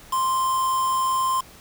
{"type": "tone with quantisation", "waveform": "triangle", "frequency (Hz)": 1046.5, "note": "C6", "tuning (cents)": 0, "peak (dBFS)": -18, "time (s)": [0.12, 1.41], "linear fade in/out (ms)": 10, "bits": 5, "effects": ["pink hiss -47 dBFS RMS until 1.6 s"]}